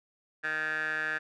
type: tone with band-pass filter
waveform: 15% pulse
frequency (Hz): 155.56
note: D#3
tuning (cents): 0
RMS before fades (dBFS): -32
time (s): 0.43-1.19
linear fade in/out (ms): 20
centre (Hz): 1700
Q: 6.6
effects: none